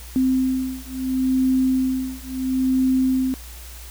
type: beating tone pair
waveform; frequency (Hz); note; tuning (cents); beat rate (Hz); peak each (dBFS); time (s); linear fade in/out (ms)
sine; 259.6 / 260.33; C4 / C4; -13 / -9; 0.73; -21; 0.16-3.34; 0
effects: added 60 Hz sine -37 dBFS peak until 3.9 s + white hiss -42 dBFS RMS until 3.9 s